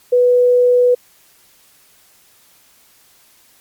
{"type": "tone", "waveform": "sine", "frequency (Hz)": 492.9, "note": "B4", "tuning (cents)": -3, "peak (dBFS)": -8, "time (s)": [0.12, 0.95], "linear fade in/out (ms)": 10, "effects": ["white hiss -51 dBFS RMS until 3.6 s", "MP3 96 kbps"]}